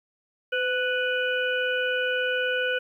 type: harmonic tone with a mistuned harmonic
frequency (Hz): 493.9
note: B4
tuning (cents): 0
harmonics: 1 / 3 / 5 / 6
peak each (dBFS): -27 / -26 / -34 / -33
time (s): 0.52-2.79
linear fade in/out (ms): 10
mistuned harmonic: 1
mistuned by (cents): +41
effects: 10-bit